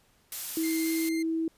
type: noise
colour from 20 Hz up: blue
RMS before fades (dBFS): -34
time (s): 0.32-1.09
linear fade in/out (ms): 2
type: tone with pitch glide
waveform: sine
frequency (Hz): 322.9 to 325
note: E4 to E4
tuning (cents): -36 to -24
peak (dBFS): -26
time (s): 0.57-1.48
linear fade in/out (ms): 2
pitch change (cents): +12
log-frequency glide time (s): 0.83-0.9
type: tone with vibrato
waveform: sawtooth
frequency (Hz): 2100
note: C7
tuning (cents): +6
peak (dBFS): -34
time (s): 0.63-1.23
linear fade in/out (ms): 10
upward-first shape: sine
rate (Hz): 18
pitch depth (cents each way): 13
effects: pink hiss -65 dBFS RMS until 1.57 s + resampled to 32000 Hz